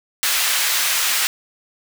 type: high-pass noise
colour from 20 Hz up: pink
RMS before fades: -19 dBFS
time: 0.23-1.27 s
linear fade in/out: 0 ms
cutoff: 1700 Hz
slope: 12 dB/octave
effects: none